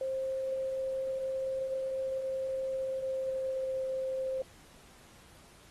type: tone with pitch glide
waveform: sine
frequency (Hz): 529 to 525.6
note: C5 to C5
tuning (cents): +19 to +8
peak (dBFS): -31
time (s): 0.01-4.42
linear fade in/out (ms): 2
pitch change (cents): -11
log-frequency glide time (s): 2.7-3.73
effects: pink hiss -58 dBFS RMS until 5.7 s + AAC 32 kbps